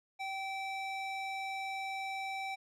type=tone with band-pass filter; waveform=square; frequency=774 Hz; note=G5; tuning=22 cents flat; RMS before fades=-39 dBFS; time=0.19-2.56 s; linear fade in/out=20 ms; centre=2000 Hz; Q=1; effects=none